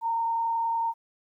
sine tone with frequency modulation, 918 Hz, A#5, 27 cents flat, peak -24 dBFS, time 0.01-0.94 s, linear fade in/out 50 ms, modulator 30.7 Hz, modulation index 0.35, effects 11-bit

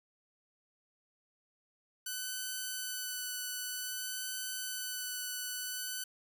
5% pulse tone with vibrato, 1500 Hz, F#6, 23 cents sharp, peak -26 dBFS, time 2.06-6.04 s, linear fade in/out 5 ms, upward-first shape sine, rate 0.53 Hz, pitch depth 13 cents each way, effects none

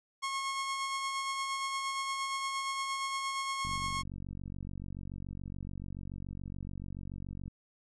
sawtooth tone with tremolo, 1087 Hz, C#6, 34 cents flat, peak -28 dBFS, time 0.22-4.03 s, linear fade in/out 20 ms, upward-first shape sine, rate 8.6 Hz, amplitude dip 30%
click train, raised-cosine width 5 ms, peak -30 dBFS, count 181, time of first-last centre 3.65-7.48 s, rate 47 Hz
effects resampled to 22050 Hz

